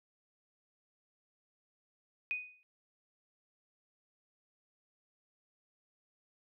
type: tone with exponential decay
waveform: sine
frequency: 2489 Hz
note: D#7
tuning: in tune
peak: -30 dBFS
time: 2.31-2.63 s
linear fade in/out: 0 ms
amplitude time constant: 69 ms
effects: none